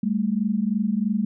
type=tone pair together; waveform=sine; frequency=198.7 / 221.8 Hz; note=G3 / A3; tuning=+24 / +14 cents; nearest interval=major second; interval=190 cents; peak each=-23 dBFS; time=0.03-1.25 s; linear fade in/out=5 ms; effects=none